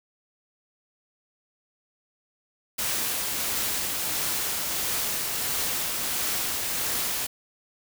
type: noise with tremolo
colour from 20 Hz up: white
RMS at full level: -27 dBFS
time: 2.78-7.27 s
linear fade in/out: 10 ms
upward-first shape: triangle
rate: 1.5 Hz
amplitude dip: 25%
effects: none